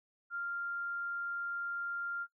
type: tone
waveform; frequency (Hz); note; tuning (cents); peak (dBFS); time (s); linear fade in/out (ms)
sine; 1394; F6; -4; -35; 0.3-2.27; 50
effects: noise-tail reverb RT60 0.1 s tail -18 dB re dry